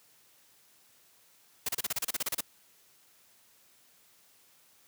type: noise bursts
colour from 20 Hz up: white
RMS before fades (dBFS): -31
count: 13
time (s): 1.66-2.408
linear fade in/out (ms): 5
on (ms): 28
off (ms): 32
effects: white hiss -63 dBFS RMS until 4.87 s + high-pass 80 Hz 12 dB/octave